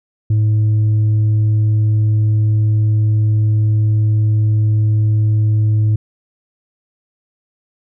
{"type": "tone with tanh clipping", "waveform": "triangle", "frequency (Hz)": 107.4, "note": "A2", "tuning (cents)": -41, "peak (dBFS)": -11, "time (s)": [0.3, 5.96], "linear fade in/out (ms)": 5, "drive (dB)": 7, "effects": []}